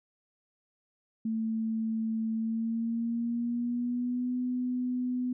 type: tone with pitch glide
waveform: sine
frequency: 222.7 to 250 Hz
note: A3 to B3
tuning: +21 to +21 cents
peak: -28 dBFS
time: 1.25-5.33 s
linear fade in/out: 5 ms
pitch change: +200 cents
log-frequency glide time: 2.34-4.36 s
effects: none